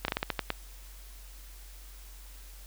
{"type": "slowing click train", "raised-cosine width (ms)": 0.3, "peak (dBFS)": -12, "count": 8, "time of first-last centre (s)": [0.05, 0.503], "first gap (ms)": 32, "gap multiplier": 1.23, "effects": ["added 46 Hz sine -46 dBFS peak until 2.66 s", "white hiss -54 dBFS RMS until 2.66 s"]}